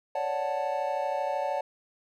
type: chord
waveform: triangle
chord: D major seventh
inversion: third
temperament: equal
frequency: 554.4 / 587.3 / 740 / 880 Hz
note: C#5 / D5 / F#5 / A5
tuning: 0 / 0 / 0 / 0 cents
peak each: -31 dBFS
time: 0.15-1.61 s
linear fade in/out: 5 ms
effects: none